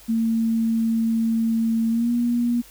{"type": "tone with pitch glide", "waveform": "sine", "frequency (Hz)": [226.4, 239], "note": ["A3", "A#3"], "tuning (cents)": [50, 43], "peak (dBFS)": -18, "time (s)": [0.08, 2.62], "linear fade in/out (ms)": 20, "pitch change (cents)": 93, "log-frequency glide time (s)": [1.89, 2.11], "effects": ["added 47 Hz sine -52 dBFS peak until 2.7 s", "white hiss -48 dBFS RMS until 2.7 s"]}